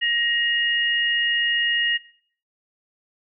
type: tone pair together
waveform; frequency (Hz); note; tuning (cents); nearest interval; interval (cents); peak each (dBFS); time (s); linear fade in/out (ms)
sine; 1882.9 / 2858; A#6 / F7; +17 / +39; perfect fifth; 722; -22; 0.01-1.98; 20
effects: noise-tail reverb RT60 0.5 s tail -17 dB re dry